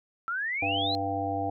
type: exponential sweep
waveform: sine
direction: up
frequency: 1321 to 4183 Hz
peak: -28 dBFS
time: 0.28-0.95 s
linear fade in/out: 0 ms
type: harmonic tone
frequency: 98.4 Hz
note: G2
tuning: 7 cents sharp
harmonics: 1 / 3 / 5 / 7 / 8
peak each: -36 / -34 / -37 / -32 / -32 dBFS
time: 0.62-1.5 s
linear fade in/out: 5 ms
effects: none